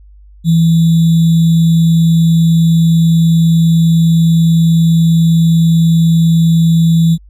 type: tone with sample-and-hold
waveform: sine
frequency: 164.81 Hz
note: E3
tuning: in tune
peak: -5 dBFS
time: 0.44-7.18 s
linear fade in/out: 50 ms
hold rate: 3675 Hz
effects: added 50 Hz sine -36 dBFS peak until 7.29 s + MP3 64 kbps